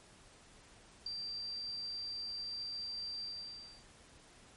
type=tone with ADSR envelope; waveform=sine; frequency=4699 Hz; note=D8; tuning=in tune; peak=-33 dBFS; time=1.06-3.85 s; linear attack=6 ms; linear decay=4 ms; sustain=-6 dB; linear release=660 ms; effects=pink hiss -60 dBFS RMS until 4.56 s + MP3 48 kbps